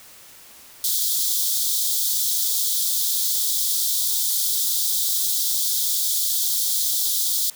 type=high-pass noise; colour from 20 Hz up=white; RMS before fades=-22 dBFS; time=0.84-7.5 s; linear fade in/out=2 ms; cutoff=3300 Hz; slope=96 dB/octave; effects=white hiss -46 dBFS RMS until 7.55 s